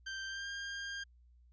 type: tone with pitch glide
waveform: sawtooth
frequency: 1568 to 1604.7 Hz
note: G6 to G6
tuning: 0 to +40 cents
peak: -36 dBFS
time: 0.06-1.04 s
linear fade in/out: 10 ms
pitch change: +40 cents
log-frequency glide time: 0.27-0.49 s
effects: added 60 Hz sine -60 dBFS peak until 1.52 s + resampled to 16000 Hz